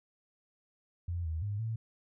sine tone with pitch steps, 86.6 / 80.1 / 102.6 / 112.5 Hz, F2 / E2 / G#2 / A2, -14 / -49 / -21 / +39 cents, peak -32 dBFS, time 1.08-1.76 s, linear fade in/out 5 ms, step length 170 ms, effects none

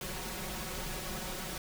pink noise with comb filter, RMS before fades -39 dBFS, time 0.01-1.58 s, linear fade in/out 2 ms, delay 5.4 ms, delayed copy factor +0.85, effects none

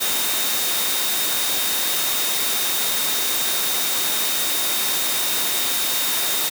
sine tone in noise, 3693 Hz, A#7, 17 cents flat, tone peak -27 dBFS, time 0-6.5 s, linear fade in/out 20 ms, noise white, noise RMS -22 dBFS, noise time 0-6.5 s, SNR -8 dB, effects high-pass 200 Hz 12 dB/octave

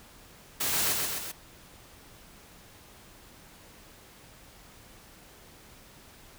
white noise with echo, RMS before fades -29 dBFS, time 0.6-0.93 s, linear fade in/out 10 ms, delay 130 ms, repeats 3, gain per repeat -3 dB, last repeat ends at 1.32 s, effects pink hiss -53 dBFS RMS until 6.38 s

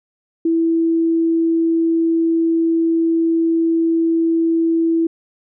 sine tone, 329.6 Hz, E4, in tune, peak -13 dBFS, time 0.45-5.07 s, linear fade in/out 5 ms, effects none

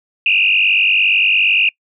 sine tone with frequency modulation, 2637 Hz, E7, in tune, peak -10 dBFS, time 0.26-1.69 s, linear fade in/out 2 ms, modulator 48.7 Hz, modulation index 4, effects noise-tail reverb RT60 0.1 s tail -26 dB re dry

